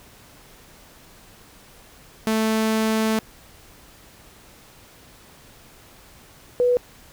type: tone pair in turn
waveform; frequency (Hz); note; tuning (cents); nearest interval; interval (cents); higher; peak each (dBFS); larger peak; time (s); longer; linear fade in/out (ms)
sawtooth / sine; 220 / 491.5; A3 / B4; 0 / -8; octave + major second; 1392; second; -15; neither; 2.27-3.19 / 6.6-6.77; first; 0
effects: pink hiss -49 dBFS RMS until 7.12 s